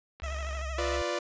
click train, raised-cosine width 0.3 ms, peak -30 dBFS, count 21, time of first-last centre 0.2-0.613 s, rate 48.4 Hz
sine tone with pitch glide, 69 to 66.46 Hz, C#2 to C2, -7 to +28 cents, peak -33 dBFS, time 0.22-1.02 s, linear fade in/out 5 ms, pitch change -65 cents, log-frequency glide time 0.35-0.82 s
15% pulse tone with vibrato, 639 Hz, D#5, 46 cents sharp, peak -31 dBFS, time 0.23-0.97 s, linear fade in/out 5 ms, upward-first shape triangle, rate 13 Hz, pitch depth 86 cents each way
sawtooth chord, B diminished, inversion second, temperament equal, 349.2 / 493.9 / 587.3 Hz, F4 / B4 / D5, 0 / 0 / 0 cents, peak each -30 / -32 / -28 dBFS, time 0.78-1.19 s, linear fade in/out 5 ms
effects resampled to 16000 Hz

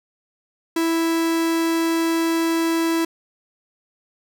45% pulse tone, 329.6 Hz, E4, in tune, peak -18 dBFS, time 0.76-3.05 s, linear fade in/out 5 ms, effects none

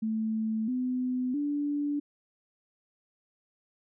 sine tone with pitch steps, 220 / 252.7 / 290.3 Hz, A3 / B3 / D4, 0 / +40 / -20 cents, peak -27 dBFS, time 0.02-2 s, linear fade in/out 10 ms, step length 660 ms, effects none

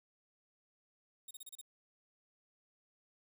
5% pulse tone bursts, 3730 Hz, A#7, in tune, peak -39 dBFS, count 6, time 1.28-1.614 s, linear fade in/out 5 ms, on 29 ms, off 32 ms, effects 11-bit

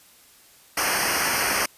pink noise with comb filter, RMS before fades -23 dBFS, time 0.77-1.66 s, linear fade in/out 5 ms, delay 0.27 ms, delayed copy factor -0.95, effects white hiss -53 dBFS RMS until 1.77 s + resampled to 32000 Hz

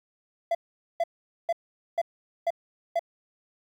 triangle tone bursts, 676 Hz, E5, 43 cents sharp, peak -20 dBFS, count 6, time 0.51-2.994 s, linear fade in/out 5 ms, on 39 ms, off 450 ms, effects 10-bit

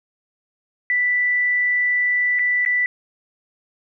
sine tone with dropouts, 1975.5 Hz, B6, in tune, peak -16 dBFS, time 0.9-2.86 s, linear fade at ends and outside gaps 1 ms, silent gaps 2.389-2.393 / 2.651-2.661 s, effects none

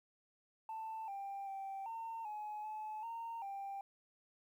sine tone with pitch steps, 886 / 791 / 780 / 908 / 845 / 860 / 920 / 790 Hz, A5 / G5 / G5 / A#5 / G#5 / A5 / A#5 / G5, +12 / +15 / -9 / -46 / +30 / -40 / -23 / +13 cents, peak -40 dBFS, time 0.69-3.81 s, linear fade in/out 2 ms, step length 390 ms, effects tanh soft clip ceiling -39 dBFS + 12-bit

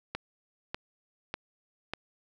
click train, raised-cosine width 0.3 ms, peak -17 dBFS, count 4, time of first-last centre 0.15-1.936 s, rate 1.68 Hz, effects none

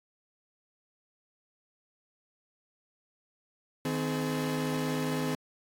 35% pulse tone cluster, 156.4 / 256.7 / 425.4 Hz, D#3 / C4 / G#4, +9 / -33 / +42 cents, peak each -32 / -30 / -35 dBFS, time 3.85-5.35 s, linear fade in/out 2 ms, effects AAC 64 kbps

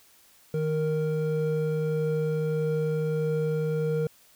triangle tone pair together, 155.8 / 465.8 Hz, D#3 / A#4, +3 / -1 cents, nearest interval octave + perfect fifth, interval 1896 cents, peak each -25 dBFS, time 0.54-4.07 s, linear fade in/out 2 ms, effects white hiss -58 dBFS RMS until 4.35 s

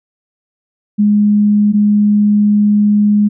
sine tone pair in turn, 207.7 / 207.7 Hz, G#3 / G#3, 0 / 0 cents, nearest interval unison, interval 0 cents, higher neither, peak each -7 dBFS, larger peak neither, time 0.98-1.73 / 1.73-3.29 s, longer second, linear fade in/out 20 ms, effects none

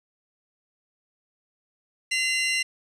sawtooth tone pair together, 2046 / 2774 Hz, C7 / F7, -39 / -12 cents, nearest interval perfect fourth, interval 527 cents, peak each -22 dBFS, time 2.11-2.63 s, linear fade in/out 10 ms, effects resampled to 22050 Hz + 9-bit

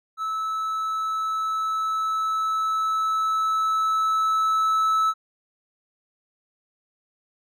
triangle tone with level ramp, 1305 Hz, E6, 18 cents flat, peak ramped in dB -23 to -16 dBFS, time 0.17-5.14 s, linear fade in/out 50 ms, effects none

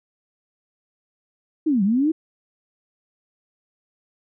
sine linear two-way sweep, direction down then up, 329.6 to 185 to 329.6 Hz, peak -16 dBFS, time 1.66-2.12 s, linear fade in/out 10 ms, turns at 1.83 s, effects none

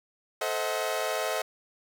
sawtooth chord, A diminished seventh, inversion none, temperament equal with one note detuned, 440 / 523.3 / 637.5 / 740 Hz, A4 / C5 / Eb5 / Gb5, 0 / 0 / +42 / 0 cents, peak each -31 / -30 / -27 / -32 dBFS, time 0.41-1.42 s, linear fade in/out 5 ms, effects none

